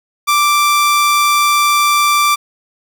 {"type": "tone", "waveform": "sawtooth", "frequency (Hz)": 1174.7, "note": "D6", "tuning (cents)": 0, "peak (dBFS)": -6, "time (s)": [0.27, 2.36], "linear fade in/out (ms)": 20, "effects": []}